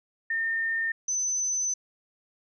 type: tone pair in turn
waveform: sine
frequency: 1816 / 6078 Hz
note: A#6 / F#8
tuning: -46 / +46 cents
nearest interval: octave + major sixth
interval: 2092 cents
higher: second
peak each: -25 dBFS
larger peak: neither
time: 0.3-0.92 / 1.08-1.74 s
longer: second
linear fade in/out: 5 ms
effects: none